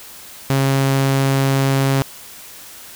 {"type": "tone", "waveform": "sawtooth", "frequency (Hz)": 135.9, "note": "C#3", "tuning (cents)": -34, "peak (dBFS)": -10, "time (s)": [0.5, 2.02], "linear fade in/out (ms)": 0, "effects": ["white hiss -38 dBFS RMS until 2.95 s"]}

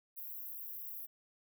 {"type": "high-pass noise", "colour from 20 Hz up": "white", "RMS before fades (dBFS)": -45, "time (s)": [0.16, 1.07], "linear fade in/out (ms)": 20, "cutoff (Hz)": 12000, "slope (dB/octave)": 96, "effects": []}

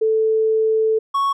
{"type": "tone pair in turn", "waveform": ["sine", "triangle"], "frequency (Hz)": [440, 1108.7], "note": ["A4", "C#6"], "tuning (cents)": [0, 0], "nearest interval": "octave + major third", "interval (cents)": 1600, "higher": "second", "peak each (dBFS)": [-14, -14], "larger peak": "neither", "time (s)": [[0.01, 0.99], [1.14, 1.33]], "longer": "first", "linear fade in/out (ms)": 10, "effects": []}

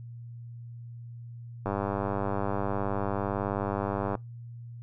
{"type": "click train", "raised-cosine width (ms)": 1, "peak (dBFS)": -16, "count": 249, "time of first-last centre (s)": [1.66, 4.152], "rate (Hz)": 99.5, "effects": ["noise-tail reverb RT60 0.2 s tail -24 dB re dry", "added 118 Hz sine -40 dBFS peak until 4.82 s"]}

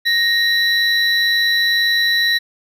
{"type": "tone pair together", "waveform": "triangle", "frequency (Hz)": [1864.7, 3951], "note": ["A#6", "B7"], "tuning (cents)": [0, 0], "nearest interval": "octave + minor second", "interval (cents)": 1300, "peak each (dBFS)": [-14, -15], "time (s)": [0.05, 2.39], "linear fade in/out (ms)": 20, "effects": []}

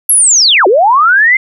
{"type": "linear two-way sweep", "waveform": "sine", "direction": "down then up", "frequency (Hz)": [11480, 347.2, 2118], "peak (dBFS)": -4, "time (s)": [0.09, 1.37], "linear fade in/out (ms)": 5, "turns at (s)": 0.67, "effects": []}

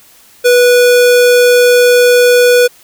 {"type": "tone", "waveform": "square", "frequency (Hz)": 490, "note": "B4", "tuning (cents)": -14, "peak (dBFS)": -5, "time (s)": [0.44, 2.68], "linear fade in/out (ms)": 20, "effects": ["white hiss -43 dBFS RMS until 2.83 s"]}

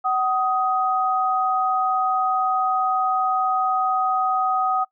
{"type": "tone pair together", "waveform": "sine", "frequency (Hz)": [754.1, 1252], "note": ["F#5", "D#6"], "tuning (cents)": [33, 10], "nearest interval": "major sixth", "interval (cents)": 877, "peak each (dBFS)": -21, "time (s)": [0.04, 4.85], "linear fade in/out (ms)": 20, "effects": ["noise-tail reverb RT60 0.1 s tail -22 dB re dry"]}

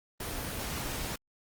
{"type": "noise", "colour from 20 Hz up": "pink", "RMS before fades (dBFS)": -36, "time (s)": [0.2, 1.16], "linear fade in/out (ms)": 5, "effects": ["Opus 24 kbps"]}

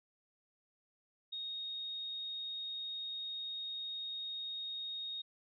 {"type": "tone", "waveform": "sine", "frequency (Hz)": 3729, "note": "A#7", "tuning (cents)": 0, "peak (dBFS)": -39, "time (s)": [1.32, 5.22], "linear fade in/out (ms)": 10, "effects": []}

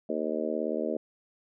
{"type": "harmonic tone", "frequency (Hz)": 77.78, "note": "D#2", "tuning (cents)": 0, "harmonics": [3, 4, 5, 6, 7, 8], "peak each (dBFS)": [-35, -35, -35, -35, -35, -35], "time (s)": [0.09, 0.97], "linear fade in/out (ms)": 5, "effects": []}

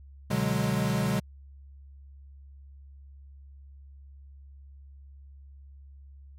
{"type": "chord", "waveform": "square", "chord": "G# half-diminished seventh", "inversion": "first", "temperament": "equal", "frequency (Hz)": [123.47, 146.83, 185, 207.7], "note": ["B2", "D3", "F#3", "G#3"], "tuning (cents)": [0, 0, 0, 0], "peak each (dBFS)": -31, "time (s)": [0.3, 1.2], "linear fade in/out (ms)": 10, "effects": ["added 69 Hz sine -46 dBFS peak until 6.38 s", "MP3 64 kbps"]}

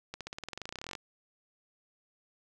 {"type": "accelerating click train", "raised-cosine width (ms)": 0.2, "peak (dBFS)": -22, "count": 22, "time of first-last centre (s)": [0.14, 0.952], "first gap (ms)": 67, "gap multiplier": 0.94, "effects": []}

